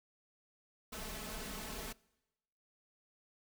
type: noise with comb filter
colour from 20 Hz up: pink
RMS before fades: -44 dBFS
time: 0.92-1.93 s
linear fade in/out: 10 ms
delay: 4.6 ms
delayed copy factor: +0.8
effects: noise-tail reverb RT60 1.0 s tail -24 dB re dry